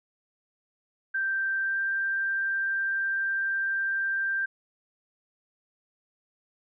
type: tone with pitch glide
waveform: sine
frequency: 1568 to 1578 Hz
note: G6 to G6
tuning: 0 to +11 cents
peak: -25 dBFS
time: 1.14-4.46 s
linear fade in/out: 10 ms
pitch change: +11 cents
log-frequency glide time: 1.62-1.76 s
effects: none